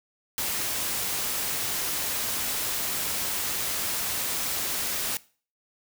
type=noise; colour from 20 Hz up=white; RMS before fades=-29 dBFS; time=0.38-5.17 s; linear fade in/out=0 ms; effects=noise-tail reverb RT60 0.4 s tail -20 dB re dry